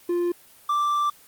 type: tone pair in turn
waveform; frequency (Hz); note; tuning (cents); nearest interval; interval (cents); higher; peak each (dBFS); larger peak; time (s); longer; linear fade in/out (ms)
triangle; 349.2 / 1174.6; F4 / D6; 0 / 0; octave + major sixth; 2100; second; -19 / -18; second; 0.09-0.32 / 0.69-1.1; second; 5
effects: white hiss -52 dBFS RMS until 1.27 s + Opus 24 kbps